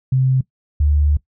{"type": "tone pair in turn", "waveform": "sine", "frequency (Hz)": [130.81, 73.63], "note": ["C3", "D2"], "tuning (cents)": [0, 5], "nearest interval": "minor seventh", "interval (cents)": 995, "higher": "first", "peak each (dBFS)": -12, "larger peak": "neither", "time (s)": [[0.12, 0.41], [0.8, 1.17]], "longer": "second", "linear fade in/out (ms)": 5, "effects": ["noise-tail reverb RT60 0.1 s tail -19 dB re dry"]}